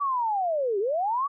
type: linear two-way sweep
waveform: sine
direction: down then up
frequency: 1160 to 378.5 to 1160 Hz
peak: -23 dBFS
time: 0-1.28 s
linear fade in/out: 20 ms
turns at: 0.79 s
effects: none